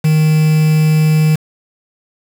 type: tone with quantisation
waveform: triangle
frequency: 155.56 Hz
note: D#3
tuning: in tune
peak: -6 dBFS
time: 0.04-1.36 s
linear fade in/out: 10 ms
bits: 4
effects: none